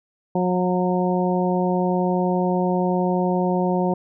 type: harmonic tone with a mistuned harmonic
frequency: 181 Hz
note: F#3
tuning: 38 cents flat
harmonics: 1 / 2 / 3 / 4 / 5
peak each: -21 / -24 / -26 / -27 / -28 dBFS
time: 0.35-3.94 s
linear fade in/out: 5 ms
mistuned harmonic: 5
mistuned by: +21 cents
effects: none